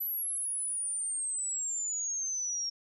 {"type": "exponential sweep", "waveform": "sine", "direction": "down", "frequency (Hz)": [12000, 5530], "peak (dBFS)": -31, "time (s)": [0, 2.7], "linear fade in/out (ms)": 10, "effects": []}